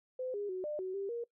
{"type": "tone with pitch steps", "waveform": "sine", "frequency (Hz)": [511, 408.7, 370.9, 599, 373.9, 394.8, 470.8], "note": ["C5", "G#4", "F#4", "D5", "F#4", "G4", "A#4"], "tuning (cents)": [-41, -28, 4, 34, 18, 12, 17], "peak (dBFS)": -35, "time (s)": [0.19, 1.24], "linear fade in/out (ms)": 5, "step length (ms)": 150, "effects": ["noise-tail reverb RT60 0.1 s tail -21 dB re dry"]}